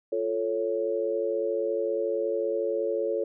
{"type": "chord", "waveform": "sine", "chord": "F augmented", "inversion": "none", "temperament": "equal", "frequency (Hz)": [349.2, 440, 554.4], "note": ["F4", "A4", "C#5"], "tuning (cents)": [0, 0, 0], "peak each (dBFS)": [-32, -28, -29], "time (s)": [0.12, 3.24], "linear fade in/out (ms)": 5, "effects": []}